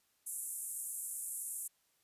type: band-pass noise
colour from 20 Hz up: white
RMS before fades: -42 dBFS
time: 0.26-1.68 s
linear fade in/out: 10 ms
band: 7900 to 12000 Hz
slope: 48 dB/octave
effects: white hiss -75 dBFS RMS until 2.03 s + resampled to 32000 Hz